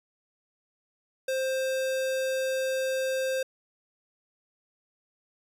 square tone, 525 Hz, C5, 6 cents sharp, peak -27 dBFS, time 1.28-3.43 s, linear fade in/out 5 ms, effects resampled to 32000 Hz

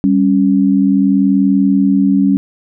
sine tone pair together, 196 / 276.6 Hz, G3 / C#4, 0 / -4 cents, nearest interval tritone, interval 596 cents, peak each -11 dBFS, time 0.04-2.37 s, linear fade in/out 0 ms, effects none

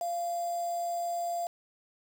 sine tone with quantisation, 691 Hz, F5, 19 cents flat, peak -30 dBFS, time 0.01-1.47 s, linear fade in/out 2 ms, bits 7, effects none

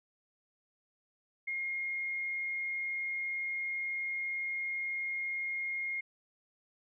sine tone, 2139 Hz, C7, 38 cents sharp, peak -33 dBFS, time 1.47-6.01 s, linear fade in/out 10 ms, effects none

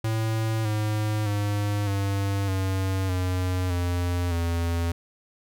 square tone with pitch steps, 111.1 / 106.88 / 102.83 / 98.92 / 95.17 / 91.55 / 88.08 / 84.73 Hz, A2 / A2 / G#2 / G2 / F#2 / F#2 / F2 / E2, +17 / -50 / -17 / +16 / +49 / -18 / +15 / +48 cents, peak -24 dBFS, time 0.04-4.92 s, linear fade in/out 5 ms, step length 610 ms, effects none

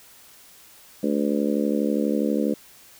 harmonic tone, 72.3 Hz, D2, 27 cents flat, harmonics 3 / 4 / 5 / 6 / 7 / 8, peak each -24 / -25 / -30 / -31 / -28 / -35 dBFS, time 1.03-2.54 s, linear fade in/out 5 ms, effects white hiss -50 dBFS RMS until 2.99 s

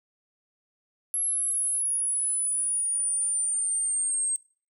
sine exponential sweep, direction down, 11175 to 8372 Hz, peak -24 dBFS, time 1.14-4.36 s, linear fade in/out 0 ms, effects noise-tail reverb RT60 0.4 s tail -23 dB re dry

